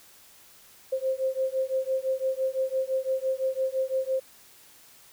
sine beating tone pair, 523.3 / 529.2 Hz, C5 / C5, 0 / +20 cents, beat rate 5.9 Hz, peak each -28 dBFS, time 0.92-4.2 s, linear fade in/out 10 ms, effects white hiss -54 dBFS RMS until 5.12 s

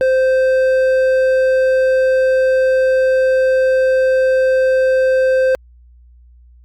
sine tone with hard clipping, 521 Hz, C5, 7 cents flat, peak -12 dBFS, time 0.01-5.55 s, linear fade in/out 0 ms, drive 6 dB, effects added 60 Hz sine -42 dBFS peak until 6.64 s + Opus 48 kbps

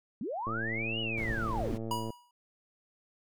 sine linear two-way sweep, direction up then down, 180 to 2960 to 180 Hz, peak -33 dBFS, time 0.21-1.75 s, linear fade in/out 2 ms, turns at 1 s
click train, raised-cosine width 2 ms, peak -26 dBFS, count 184, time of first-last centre 0.47-2.104 s, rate 112 Hz
brown noise, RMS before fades -38 dBFS, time 1.17-1.78 s, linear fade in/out 10 ms
square tone with exponential decay, 969 Hz, B5, 33 cents flat, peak -29 dBFS, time 1.91-2.31 s, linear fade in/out 2 ms, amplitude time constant 86 ms
effects none

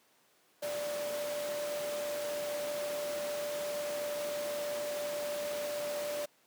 sine tone in noise, 587.3 Hz, D5, in tune, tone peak -34 dBFS, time 0.62-6.26 s, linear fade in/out 10 ms, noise pink, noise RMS -41 dBFS, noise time 0.62-6.26 s, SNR +4 dB, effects pink hiss -67 dBFS RMS until 6.46 s + high-pass 300 Hz 12 dB/octave

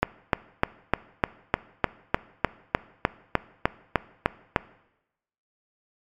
click train, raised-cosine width 0.5 ms, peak -3 dBFS, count 16, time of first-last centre 0.03-4.562 s, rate 3.31 Hz, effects noise-tail reverb RT60 0.9 s tail -19 dB re dry + MP3 96 kbps

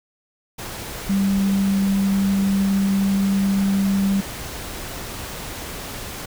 sine tone in noise, 196 Hz, G3, in tune, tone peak -16 dBFS, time 1.09-4.21 s, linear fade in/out 10 ms, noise pink, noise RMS -32 dBFS, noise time 0.58-6.26 s, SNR +13 dB, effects none

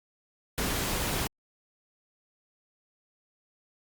pink noise, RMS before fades -30 dBFS, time 0.58-1.27 s, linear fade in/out 0 ms, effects Opus 48 kbps

